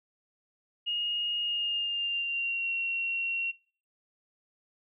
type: tone with pitch glide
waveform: sine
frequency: 2861 to 2737 Hz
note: F7 to F7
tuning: +41 to -36 cents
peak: -28 dBFS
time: 0.86-3.52 s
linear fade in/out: 20 ms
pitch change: -77 cents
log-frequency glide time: 1.41-2.72 s
effects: noise-tail reverb RT60 0.4 s tail -21 dB re dry